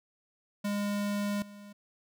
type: tone with level steps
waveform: square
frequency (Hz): 204.2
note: G#3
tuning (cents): -29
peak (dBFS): -30 / -47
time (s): 0.64-1.73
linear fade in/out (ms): 10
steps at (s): 1.42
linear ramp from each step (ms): 2
effects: none